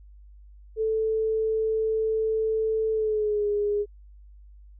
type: tone with pitch glide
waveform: sine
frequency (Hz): 440 to 412.9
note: A4 to G#4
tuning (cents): 0 to -10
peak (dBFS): -22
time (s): 0.76-3.86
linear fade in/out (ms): 50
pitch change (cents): -110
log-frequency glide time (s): 2.92-3.47
effects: added 50 Hz sine -46 dBFS peak until 4.79 s